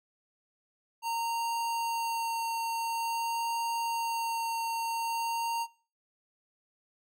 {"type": "tone with vibrato", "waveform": "square", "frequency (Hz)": 921, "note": "A#5", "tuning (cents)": -21, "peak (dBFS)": -31, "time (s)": [1.02, 5.67], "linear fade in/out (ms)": 50, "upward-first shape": "sine", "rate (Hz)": 0.48, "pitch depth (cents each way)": 9, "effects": ["noise-tail reverb RT60 0.4 s tail -21 dB re dry"]}